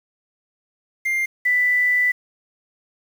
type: tone pair in turn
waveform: triangle / sine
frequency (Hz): 2100 / 1983.2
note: C7 / B6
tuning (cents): +6 / +7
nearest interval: minor second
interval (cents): 99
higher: first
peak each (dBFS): -17 / -15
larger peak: second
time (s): 1.05-1.26 / 1.45-2.12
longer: second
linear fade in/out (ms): 10
effects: 7-bit